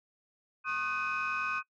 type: tone cluster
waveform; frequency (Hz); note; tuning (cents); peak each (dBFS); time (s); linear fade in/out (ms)
sine; 1087 / 1237 / 1508 / 2513; C#6 / D#6 / F#6 / D#7; -34 / -10 / +32 / +17; -37 / -35 / -34 / -34; 0.64-1.63; 50
effects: noise-tail reverb RT60 0.1 s tail -23 dB re dry + tanh soft clip ceiling -25 dBFS